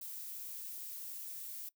violet noise, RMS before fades -45 dBFS, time 0.01-1.69 s, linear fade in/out 5 ms, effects noise-tail reverb RT60 0.1 s tail -20 dB re dry

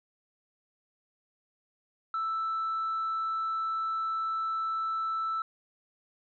sine tone, 1321 Hz, E6, 3 cents sharp, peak -27 dBFS, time 2.14-5.42 s, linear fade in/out 2 ms, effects tanh soft clip ceiling -26 dBFS

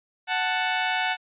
15% pulse tone pair together, 740.7 / 880 Hz, F#5 / A5, +2 / 0 cents, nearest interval minor third, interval 298 cents, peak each -18 / -21 dBFS, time 0.27-1.17 s, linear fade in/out 50 ms, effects resampled to 8000 Hz

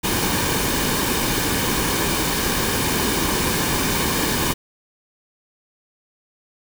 pink noise with comb filter, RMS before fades -21 dBFS, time 0.03-4.54 s, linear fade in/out 20 ms, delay 1.5 ms, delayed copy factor -0.5, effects none

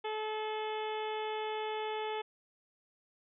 harmonic tone, 431.8 Hz, A4, 33 cents flat, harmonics 1 / 2 / 3 / 4 / 5 / 6 / 7 / 8, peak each -37 / -38 / -48 / -50 / -48 / -50 / -49 / -50 dBFS, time 0.04-2.22 s, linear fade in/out 10 ms, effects none

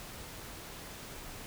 silence, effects pink hiss -46 dBFS RMS until 1.46 s

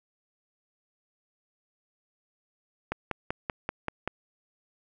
click train, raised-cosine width 0.5 ms, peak -14 dBFS, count 7, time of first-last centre 2.92-4.076 s, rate 5.19 Hz, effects none

